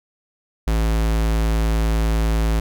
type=tone; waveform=square; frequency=55 Hz; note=A1; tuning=in tune; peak=-17 dBFS; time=0.67-2.6 s; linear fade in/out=5 ms; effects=none